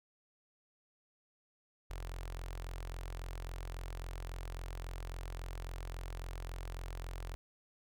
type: tone with notch filter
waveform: sawtooth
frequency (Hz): 43.65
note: F1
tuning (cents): 0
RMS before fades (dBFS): -43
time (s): 1.9-7.35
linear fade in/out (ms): 0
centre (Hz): 210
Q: 0.55
effects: none